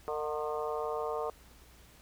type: harmonic tone with a mistuned harmonic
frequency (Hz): 152.2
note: D#3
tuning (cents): -38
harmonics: 3 / 4 / 5 / 6 / 7 / 8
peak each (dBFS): -35 / -39 / -40 / -44 / -41 / -43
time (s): 0.08-1.3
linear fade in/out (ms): 0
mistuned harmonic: 5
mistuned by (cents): -51
effects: added 60 Hz sine -59 dBFS peak until 2.01 s + pink hiss -59 dBFS RMS until 2.01 s